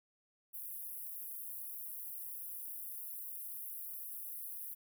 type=high-pass noise; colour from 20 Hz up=pink; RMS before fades=-45 dBFS; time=0.53-4.75 s; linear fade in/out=20 ms; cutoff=11000 Hz; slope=48 dB/octave; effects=none